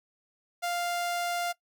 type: tone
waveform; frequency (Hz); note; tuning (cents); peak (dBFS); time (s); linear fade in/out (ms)
sawtooth; 698.5; F5; 0; -25; 0.62-1.53; 20
effects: noise-tail reverb RT60 0.1 s tail -20 dB re dry